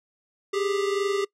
square tone pair together, 395.1 / 417.7 Hz, G4 / G#4, +14 / +10 cents, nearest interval minor second, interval 96 cents, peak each -25 / -30 dBFS, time 0.53-1.25 s, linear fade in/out 10 ms, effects noise-tail reverb RT60 0.1 s tail -23 dB re dry + low-pass 7000 Hz 12 dB/octave

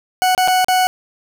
40% pulse tone with dropouts, 740 Hz, F#5, in tune, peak -11 dBFS, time 0.22-0.87 s, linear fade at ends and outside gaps 0 ms, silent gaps 0.349-0.378 / 0.476-0.482 / 0.645-0.684 s, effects none

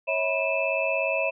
sine tone cluster, 548 / 645 / 979 / 2436 / 2626 Hz, C#5 / E5 / B5 / D#7 / E7, -20 / -38 / -15 / -37 / -7 cents, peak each -28 / -28 / -34 / -35 / -27 dBFS, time 0.07-1.31 s, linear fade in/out 20 ms, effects none

